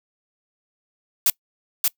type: noise with echo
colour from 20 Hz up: blue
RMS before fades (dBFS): -17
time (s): 1.26-1.3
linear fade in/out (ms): 2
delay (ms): 580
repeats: 1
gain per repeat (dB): -2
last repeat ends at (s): 1.88
effects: noise-tail reverb RT60 0.1 s tail -24 dB re dry